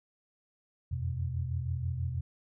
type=tone cluster; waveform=sine; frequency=84.4 / 90.6 / 125.3 Hz; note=E2 / F#2 / B2; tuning=+41 / -36 / +25 cents; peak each=-34 / -38 / -34 dBFS; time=0.91-2.21 s; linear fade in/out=10 ms; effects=none